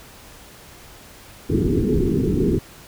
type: low-pass noise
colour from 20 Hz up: white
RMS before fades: -19 dBFS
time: 1.49-2.59 s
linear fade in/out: 10 ms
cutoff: 430 Hz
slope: 96 dB/octave
effects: pink hiss -44 dBFS RMS until 2.87 s